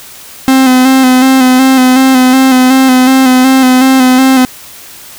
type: tone with vibrato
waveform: 45% pulse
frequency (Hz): 259.4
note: C4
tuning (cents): -15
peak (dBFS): -3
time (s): 0.48-4.45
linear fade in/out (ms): 0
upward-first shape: square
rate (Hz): 2.7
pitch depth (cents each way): 31
effects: white hiss -31 dBFS RMS until 5.18 s